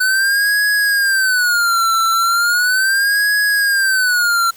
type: tone with vibrato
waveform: square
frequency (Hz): 1496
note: F#6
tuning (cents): +19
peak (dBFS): -13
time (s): 0-4.51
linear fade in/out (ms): 10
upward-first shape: sine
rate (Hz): 0.37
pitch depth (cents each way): 190
effects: white hiss -44 dBFS RMS until 4.56 s